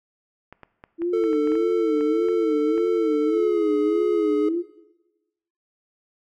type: clicks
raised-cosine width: 0.5 ms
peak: -26 dBFS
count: 12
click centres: 0.526 / 0.633 / 0.839 / 1.019 / 1.239 / 1.331 / 1.474 / 1.519 / 1.554 / 2.009 / 2.286 / 2.779 s
type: tone with vibrato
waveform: sine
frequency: 326 Hz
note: E4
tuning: 19 cents flat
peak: -21 dBFS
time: 0.98-4.64 s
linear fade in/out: 50 ms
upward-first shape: sine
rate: 1.7 Hz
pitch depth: 150 cents each way
type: tone with pitch glide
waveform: triangle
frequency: 444.4 to 420.4 Hz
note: A4 to G#4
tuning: +17 to +21 cents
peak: -18 dBFS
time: 1.13-4.49 s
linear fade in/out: 5 ms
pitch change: -96 cents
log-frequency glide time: 3.24-3.56 s
effects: noise-tail reverb RT60 1.0 s tail -17 dB re dry